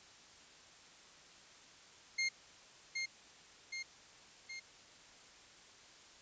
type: tone with echo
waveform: sawtooth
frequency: 2127 Hz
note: C7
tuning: 28 cents sharp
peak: -29 dBFS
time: 2.18-2.29 s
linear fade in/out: 10 ms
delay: 770 ms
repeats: 3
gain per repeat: -4 dB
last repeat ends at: 4.6 s
effects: white hiss -59 dBFS RMS until 6.21 s + resampled to 16000 Hz